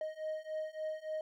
triangle beating tone pair, 622 / 625.5 Hz, D#5 / D#5, -1 / +9 cents, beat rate 3.5 Hz, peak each -39 / -38 dBFS, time 0.01-1.21 s, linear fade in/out 2 ms, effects none

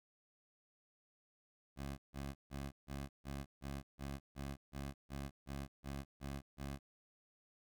15% pulse tone bursts, 69.3 Hz, C#2, in tune, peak -36 dBFS, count 14, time 1.76-6.79 s, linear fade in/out 50 ms, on 220 ms, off 150 ms, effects none

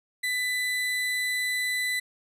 35% pulse tone, 1996 Hz, B6, 18 cents sharp, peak -24 dBFS, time 0.23-2 s, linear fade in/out 10 ms, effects resampled to 32000 Hz

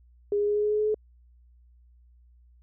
sine tone with pitch steps, 409.7 / 412.3 / 414.9 / 417.6 / 420.2 / 422.9 / 425.6 / 428.3 Hz, G#4 / G#4 / G#4 / G#4 / G#4 / G#4 / G#4 / A4, -24 / -13 / -2 / +10 / +20 / +31 / +42 / -47 cents, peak -22 dBFS, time 0.32-0.944 s, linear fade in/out 2 ms, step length 78 ms, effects added 60 Hz sine -54 dBFS peak until 2.62 s

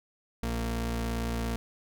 sawtooth tone pair together, 57.5 / 115 Hz, A#1 / A#2, -23 / -23 cents, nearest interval octave, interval 1200 cents, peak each -27 dBFS, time 0.43-1.56 s, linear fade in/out 0 ms, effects none

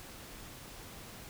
silence, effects pink hiss -49 dBFS RMS until 1.29 s

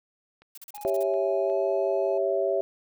click train, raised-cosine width 0.3 ms, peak -37 dBFS, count 4, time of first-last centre 0.42-1.499 s, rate 2.78 Hz
blue noise bursts, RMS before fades -43 dBFS, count 8, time 0.55-1.031 s, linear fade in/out 2 ms, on 26 ms, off 39 ms
triangle tone with pitch glide, 830.6 to 849.5 Hz, G#5 to G#5, 0 to +39 cents, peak -37 dBFS, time 0.74-2.18 s, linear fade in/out 5 ms, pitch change +39 cents, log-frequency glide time 1.46-1.51 s
sine chord, C# diminished, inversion second, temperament equal, 392 / 554.4 / 659.3 Hz, G4 / C#5 / E5, 0 / 0 / 0 cents, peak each -27 dBFS, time 0.85-2.61 s, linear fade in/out 0 ms
effects none

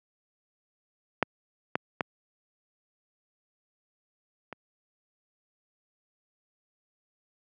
clicks, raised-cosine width 0.5 ms, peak -6 / -10 / -11 / -23 dBFS, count 4, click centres 1.227 / 1.755 / 2.008 / 4.527 s, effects high-pass 150 Hz 12 dB/octave

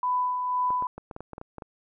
sine tone with tremolo, 997 Hz, B5, 16 cents sharp, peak -22 dBFS, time 0.03-0.87 s, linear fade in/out 2 ms, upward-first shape sine, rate 2 Hz, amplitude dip 40%
clicks, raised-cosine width 1 ms, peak -24 dBFS, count 11, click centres 0.705 / 0.824 / 0.98 / 1.112 / 1.164 / 1.206 / 1.333 / 1.381 / 1.414 / 1.583 / 1.622 s
effects none

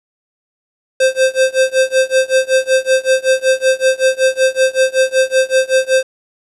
square tone with tremolo, 523.3 Hz, C5, in tune, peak -8 dBFS, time 1-6.03 s, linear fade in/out 5 ms, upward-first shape sine, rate 5.3 Hz, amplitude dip 95%, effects resampled to 24000 Hz + 7-bit

